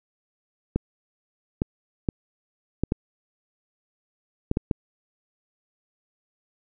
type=clicks; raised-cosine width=3 ms; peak=-9 dBFS; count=8; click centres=0.76 / 1.619 / 2.088 / 2.836 / 2.921 / 4.514 / 4.571 / 4.712 s; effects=none